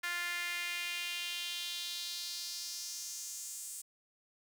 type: tone with high-pass filter sweep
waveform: sawtooth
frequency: 349.2 Hz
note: F4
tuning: in tune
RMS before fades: -40 dBFS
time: 0.03-3.82 s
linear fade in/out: 10 ms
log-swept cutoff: 1700 to 8300 Hz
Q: 2.8
effects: none